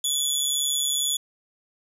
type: tone with amplitude modulation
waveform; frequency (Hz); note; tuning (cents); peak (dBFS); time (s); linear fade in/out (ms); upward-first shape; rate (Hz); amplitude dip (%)
20% pulse; 3423; A7; -48; -14; 0.04-1.17; 5; sine; 142; 55
effects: 9-bit